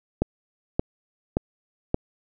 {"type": "click train", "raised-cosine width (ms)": 2, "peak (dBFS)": -7, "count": 4, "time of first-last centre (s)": [0.22, 1.944], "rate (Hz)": 1.74, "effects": []}